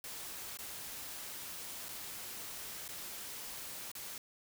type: noise with dropouts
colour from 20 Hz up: white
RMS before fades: -45 dBFS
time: 0.04-4.18 s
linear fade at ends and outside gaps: 1 ms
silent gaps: 0.572-0.588 / 1.885-1.89 / 2.88-2.888 / 3.916-3.952 s
effects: none